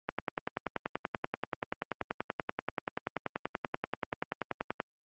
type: click train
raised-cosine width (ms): 0.5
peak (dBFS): -15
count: 50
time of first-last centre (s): 0.09-4.802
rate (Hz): 10.4
effects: high-pass 150 Hz 12 dB/octave + Opus 32 kbps